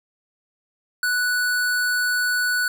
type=tone; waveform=square; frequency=1480 Hz; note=F#6; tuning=in tune; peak=-20 dBFS; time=1.03-2.68 s; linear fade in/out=2 ms; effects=none